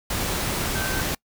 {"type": "tone in noise", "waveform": "sine", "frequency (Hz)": 1548, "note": "G6", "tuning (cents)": -22, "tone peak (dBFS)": -30, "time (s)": [0.75, 1.01], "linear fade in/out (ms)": 5, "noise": "pink", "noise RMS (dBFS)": -26, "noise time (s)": [0.1, 1.15], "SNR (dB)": -7, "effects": ["noise-tail reverb RT60 0.1 s tail -25 dB re dry"]}